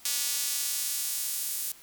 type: tone with high-pass filter sweep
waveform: square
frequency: 130.81 Hz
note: C3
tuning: in tune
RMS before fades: -31 dBFS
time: 0.05-1.72 s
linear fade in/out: 2 ms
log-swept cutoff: 5500 to 10000 Hz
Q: 0.72
effects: white hiss -53 dBFS RMS until 1.82 s